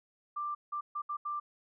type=tone bursts at uneven times; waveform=sine; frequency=1182 Hz; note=D6; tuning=11 cents sharp; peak=-33 dBFS; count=5; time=0.36-0.55 / 0.72-0.81 / 0.95-1.02 / 1.09-1.17 / 1.25-1.4 s; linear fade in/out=10 ms; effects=none

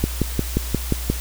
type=click train; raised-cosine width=3 ms; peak=-5 dBFS; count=7; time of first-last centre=0.04-1.1 s; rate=5.66 Hz; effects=added 60 Hz sine -26 dBFS peak until 1.2 s + white hiss -33 dBFS RMS until 1.2 s

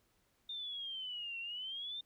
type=exponential two-way sweep; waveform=sine; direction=down then up; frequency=3640 to 2710 to 3640 Hz; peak=-40 dBFS; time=0.49-2.01 s; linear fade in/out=5 ms; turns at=1.39 s; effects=pink hiss -75 dBFS RMS until 2.05 s

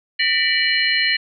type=tone cluster; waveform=sine; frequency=1800 / 1961 / 2318 / 2944 / 4163 Hz; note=A6 / B6 / D7 / F#7 / C8; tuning=+39 / -13 / -23 / -9 / -10 cents; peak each=-22 dBFS; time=0.19-1.17 s; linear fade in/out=10 ms; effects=none

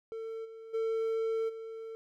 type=tone with level steps; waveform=triangle; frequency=448.7 Hz; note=A4; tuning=34 cents sharp; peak=-35 / -43 / -27 / -38 dBFS; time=0.12-1.95 s; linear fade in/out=0 ms; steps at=0.44 / 0.73 / 1.48 s; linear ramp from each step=20 ms; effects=none

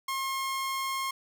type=tone; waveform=sawtooth; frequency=1073 Hz; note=C6; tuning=43 cents sharp; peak=-26 dBFS; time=0.08-1.11 s; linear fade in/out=5 ms; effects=none

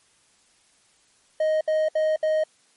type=tone bursts; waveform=triangle; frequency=624 Hz; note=D#5; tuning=5 cents sharp; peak=-17 dBFS; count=4; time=1.4-2.438 s; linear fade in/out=5 ms; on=210 ms; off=66 ms; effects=white hiss -61 dBFS RMS until 2.76 s + MP3 48 kbps

